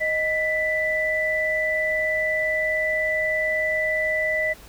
sine tone pair together, 624.6 / 1983 Hz, D#5 / B6, +7 / +7 cents, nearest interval octave + minor sixth, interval 2000 cents, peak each -25 / -22 dBFS, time 0-4.54 s, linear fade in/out 20 ms, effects added 50 Hz sine -47 dBFS peak until 4.68 s + pink hiss -47 dBFS RMS until 4.68 s

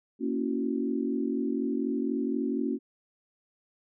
sine chord, F# dominant seventh, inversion first, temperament equal, 233.1 / 277.2 / 329.6 / 370 Hz, A#3 / C#4 / E4 / F#4, 0 / 0 / 0 / 0 cents, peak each -31 / -30 / -36 / -34 dBFS, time 0.19-2.79 s, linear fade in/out 50 ms, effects none

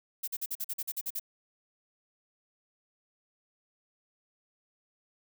violet noise bursts, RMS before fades -34 dBFS, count 11, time 0.23-1.197 s, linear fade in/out 10 ms, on 47 ms, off 45 ms, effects none

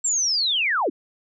sine linear sweep, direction down, 7560 to 224 Hz, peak -19 dBFS, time 0.04-0.9 s, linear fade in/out 10 ms, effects none

